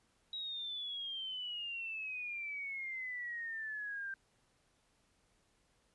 sine exponential sweep, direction down, 3852 to 1568 Hz, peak -39 dBFS, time 0.33-4.14 s, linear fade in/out 2 ms, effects pink hiss -74 dBFS RMS until 5.94 s + resampled to 24000 Hz

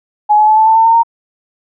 sine tone with pitch steps, 841 / 852.2 / 863.6 / 875.2 / 886.9 / 898.8 / 910.8 / 923 Hz, G#5 / G#5 / A5 / A5 / A5 / A5 / A#5 / A#5, +22 / +44 / -33 / -9 / +14 / +37 / -40 / -17 cents, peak -5 dBFS, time 0.29-1.034 s, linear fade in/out 20 ms, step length 93 ms, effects none

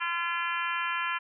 harmonic tone, 342 Hz, F4, 36 cents flat, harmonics 3 / 4 / 5 / 6 / 7 / 8 / 9, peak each -33 / -34 / -34 / -41 / -36 / -39 / -41 dBFS, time 0-1.19 s, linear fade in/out 20 ms, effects none

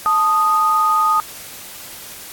sine tone pair together, 877.5 / 1241 Hz, A5 / D#6, -5 / -5 cents, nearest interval tritone, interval 600 cents, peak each -20 / -13 dBFS, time 0.06-1.2 s, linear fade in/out 0 ms, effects white hiss -35 dBFS RMS until 2.32 s + AAC 64 kbps

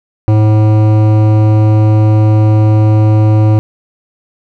triangle tone with hard clipping, 107.6 Hz, A2, 38 cents flat, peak -7 dBFS, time 0.28-3.59 s, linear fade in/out 0 ms, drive 18 dB, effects none

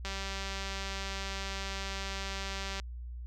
click train, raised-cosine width 0.2 ms, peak -21 dBFS, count 537, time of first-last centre 0.05-2.799 s, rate 195 Hz, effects added 60 Hz sine -39 dBFS peak until 3.26 s

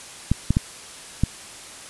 clicks, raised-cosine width 5 ms, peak -5 dBFS, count 4, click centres 0.316 / 0.506 / 0.569 / 1.236 s, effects white hiss -40 dBFS RMS until 1.89 s + resampled to 24000 Hz

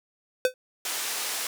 square tone with exponential decay, 509 Hz, C5, 48 cents flat, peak -16 dBFS, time 0.45-0.54 s, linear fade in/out 1 ms, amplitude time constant 18 ms
white band-pass noise, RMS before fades -31 dBFS, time 0.85-1.47 s, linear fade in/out 2 ms, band 450 to 11000 Hz, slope 12 dB/octave
effects none

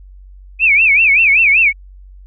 sine tone with vibrato, 2437 Hz, D#7, 37 cents flat, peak -7 dBFS, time 0.59-1.73 s, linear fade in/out 50 ms, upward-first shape sine, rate 5.2 Hz, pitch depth 190 cents each way, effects added 47 Hz sine -35 dBFS peak until 2.26 s

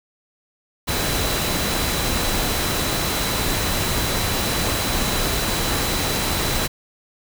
sine tone in noise, 3978 Hz, B7, 12 cents sharp, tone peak -31 dBFS, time 0.87-6.68 s, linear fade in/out 20 ms, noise pink, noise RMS -22 dBFS, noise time 0.87-6.68 s, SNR -12 dB, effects none

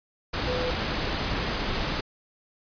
sine tone in noise, 501 Hz, B4, 25 cents sharp, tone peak -28 dBFS, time 0.47-0.71 s, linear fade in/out 10 ms, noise pink, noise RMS -28 dBFS, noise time 0.33-2.01 s, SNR -3 dB, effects resampled to 11025 Hz

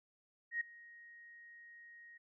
sine tone with ADSR envelope, 1876 Hz, A#6, 11 cents sharp, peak -32 dBFS, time 0.51-2.18 s, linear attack 97 ms, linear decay 8 ms, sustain -22 dB, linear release 11 ms, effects none

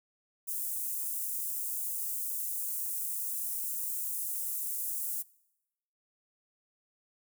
white high-pass noise, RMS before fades -35 dBFS, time 0.47-5.23 s, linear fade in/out 20 ms, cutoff 8400 Hz, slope 24 dB/octave, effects noise-tail reverb RT60 0.9 s tail -23 dB re dry

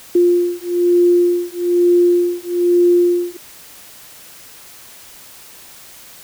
sine beating tone pair, 350.5 / 351.6 Hz, F4 / F4, +6 / +12 cents, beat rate 1.1 Hz, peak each -14 dBFS, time 0.15-3.37 s, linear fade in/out 5 ms, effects white hiss -40 dBFS RMS until 6.23 s

